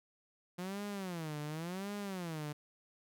sawtooth tone with vibrato, 174.5 Hz, F3, 1 cent flat, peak -35 dBFS, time 0.58-2.53 s, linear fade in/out 10 ms, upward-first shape sine, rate 0.91 Hz, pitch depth 280 cents each way, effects none

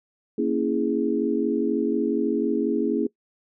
sine chord, A# half-diminished seventh, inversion none, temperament equal, 233.1 / 277.2 / 329.6 / 415.3 Hz, A#3 / C#4 / E4 / G#4, 0 / 0 / 0 / 0 cents, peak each -26 dBFS, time 0.38-3.07 s, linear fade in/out 5 ms, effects noise-tail reverb RT60 0.1 s tail -21 dB re dry

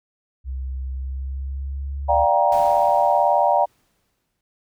sine tone with pitch glide, 65.41 to 70.1 Hz, C2 to C#2, 0 to +20 cents, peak -25 dBFS, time 0.44-2.27 s, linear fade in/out 50 ms, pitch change +120 cents, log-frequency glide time 0.91-2.12 s
sine chord, G minor seventh, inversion second, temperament just, 588 / 705.6 / 784 / 940.8 Hz, D5 / F5 / G5 / Bb5, +2 / +18 / 0 / +16 cents, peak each -20 dBFS, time 2.08-3.66 s, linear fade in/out 20 ms
pink noise with exponential decay, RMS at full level -37 dBFS, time 2.52-4.41 s, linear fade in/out 2 ms, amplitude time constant 410 ms
effects none

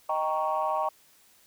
sine chord, Eb dominant seventh, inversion none, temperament equal, 622.3 / 784 / 932.3 / 1108.7 Hz, Eb5 / G5 / Bb5 / Db6, 0 / 0 / 0 / 0 cents, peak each -30 dBFS, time 0.09-0.89 s, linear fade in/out 5 ms, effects tanh soft clip ceiling -17 dBFS + white hiss -60 dBFS RMS until 1.46 s

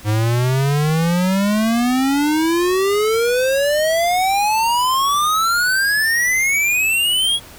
square exponential sweep, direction up, 103.83 to 3354 Hz, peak -15 dBFS, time 0.04-7.4 s, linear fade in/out 50 ms, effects pink hiss -40 dBFS RMS until 7.58 s

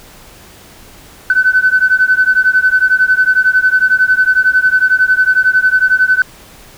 sine beating tone pair, 1507 / 1518 Hz, F#6 / F#6, +31 / +44 cents, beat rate 11 Hz, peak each -10 dBFS, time 1.3-6.22 s, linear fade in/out 2 ms, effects tanh soft clip ceiling 0 dBFS + pink hiss -39 dBFS RMS until 6.77 s

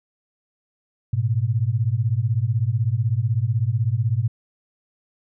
sine beating tone pair, 106 / 122 Hz, G#2 / B2, +36 / -21 cents, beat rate 16 Hz, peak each -21 dBFS, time 1.13-4.28 s, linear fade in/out 5 ms, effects none

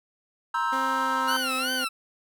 triangle chord, C dominant seventh, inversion third, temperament just, 941.9 / 1046.5 / 1308.1 / 1569.8 Hz, Bb5 / C6 / E6 / G6, +18 / 0 / -14 / +2 cents, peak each -26 / -30 / -26 / -30 dBFS, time 0.54-1.37 s, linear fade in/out 5 ms
20% pulse tone with pitch glide, 264.7 to 258.5 Hz, C4 to C4, +20 to -21 cents, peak -27 dBFS, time 0.72-1.85 s, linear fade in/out 10 ms, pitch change -41 cents, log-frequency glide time 0.92-1.65 s
20% pulse tone with vibrato, 1407 Hz, F6, 12 cents sharp, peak -21 dBFS, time 1.27-1.89 s, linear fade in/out 20 ms, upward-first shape sine, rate 2.7 Hz, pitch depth 150 cents each way
effects none

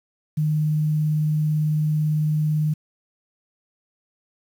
sine tone with quantisation, 153 Hz, D#3, 29 cents flat, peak -18 dBFS, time 0.37-2.74 s, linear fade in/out 10 ms, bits 8, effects none

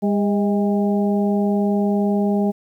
harmonic tone with a mistuned harmonic, 202.5 Hz, G#3, 43 cents flat, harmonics 1 / 2 / 3 / 4, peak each -17 / -23 / -27 / -29 dBFS, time 0.02-2.52 s, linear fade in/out 20 ms, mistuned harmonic 3, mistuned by +58 cents, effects 9-bit

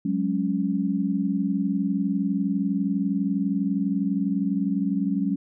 sine chord, F# suspended second, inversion none, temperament equal with one note detuned, 185 / 204.9 / 277.2 Hz, F#3 / G#3 / C#4, 0 / -23 / 0 cents, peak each -26 dBFS, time 0.05-5.36 s, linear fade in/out 5 ms, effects none

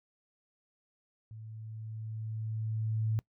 sine tone with level ramp, 110 Hz, A2, in tune, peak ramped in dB -44 to -27 dBFS, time 1.31-3.19 s, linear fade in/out 0 ms, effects noise-tail reverb RT60 0.1 s tail -23 dB re dry

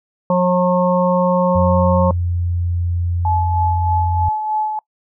harmonic tone, 180 Hz, F#3, 47 cents flat, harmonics 1 / 3 / 5 / 6, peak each -16 / -15 / -20 / -22 dBFS, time 0.3-2.11 s, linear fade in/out 2 ms
sine tone with pitch glide, 87.6 to 86.89 Hz, F2 to F2, +6 to -8 cents, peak -16 dBFS, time 1.55-4.29 s, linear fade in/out 5 ms, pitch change -14 cents, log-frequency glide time 1.93-2.87 s
sine tone with tremolo, 859 Hz, A5, 42 cents flat, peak -15 dBFS, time 3.25-4.79 s, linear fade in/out 2 ms, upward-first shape sine, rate 3.2 Hz, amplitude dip 45%
effects noise-tail reverb RT60 0.1 s tail -24 dB re dry

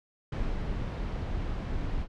brown noise with ADSR envelope, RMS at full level -30 dBFS, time 0.32-2.08 s, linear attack 4 ms, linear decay 310 ms, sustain -2 dB, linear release 68 ms, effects low-pass 4000 Hz 12 dB/octave

